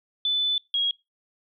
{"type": "tone pair in turn", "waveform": "sine", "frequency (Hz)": [3500, 3294], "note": ["A7", "G#7"], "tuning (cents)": [-10, -15], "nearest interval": "minor second", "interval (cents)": 105, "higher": "first", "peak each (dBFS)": -21, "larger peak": "neither", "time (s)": [[0.25, 0.58], [0.74, 0.91]], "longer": "first", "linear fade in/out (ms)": 2, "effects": ["noise-tail reverb RT60 0.2 s tail -21 dB re dry"]}